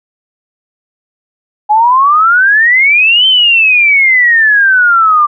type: exponential two-way sweep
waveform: sine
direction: up then down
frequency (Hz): 828 to 3121 to 1175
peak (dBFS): -4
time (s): 1.69-5.27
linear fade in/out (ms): 20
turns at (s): 3.27
effects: none